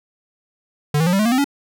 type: tone with pitch steps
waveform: square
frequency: 147.8 / 162.11 / 177.81 / 195.02 / 213.9 / 234.6 / 257.3 / 282.3 Hz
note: D3 / E3 / F3 / G3 / A3 / A#3 / C4 / C#4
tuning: +11 / -29 / +31 / -9 / -49 / +11 / -29 / +32 cents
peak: -15 dBFS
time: 0.94-1.444 s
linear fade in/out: 5 ms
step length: 63 ms
effects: none